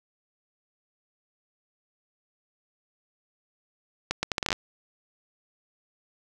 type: accelerating click train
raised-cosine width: 0.2 ms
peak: -8 dBFS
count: 10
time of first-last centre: 4.11-4.528 s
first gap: 120 ms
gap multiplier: 0.73
effects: none